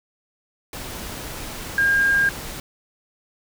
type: tone in noise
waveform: sine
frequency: 1612 Hz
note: G6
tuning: 48 cents sharp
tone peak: -15 dBFS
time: 1.78-2.29 s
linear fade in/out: 2 ms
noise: pink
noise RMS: -33 dBFS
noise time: 0.73-2.6 s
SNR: +15 dB
effects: none